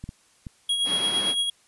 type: clicks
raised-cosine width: 5 ms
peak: -23 dBFS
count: 3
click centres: 0.04 / 0.091 / 0.468 s
type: tone with tremolo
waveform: square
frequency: 3300 Hz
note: G#7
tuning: 12 cents flat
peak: -21 dBFS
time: 0.69-1.5 s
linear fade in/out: 5 ms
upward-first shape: sine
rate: 8.8 Hz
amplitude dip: 45%
type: band-pass noise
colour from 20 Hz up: pink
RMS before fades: -34 dBFS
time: 0.84-1.35 s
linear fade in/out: 50 ms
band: 170 to 4700 Hz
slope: 24 dB/octave
effects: white hiss -60 dBFS RMS until 1.67 s + resampled to 24000 Hz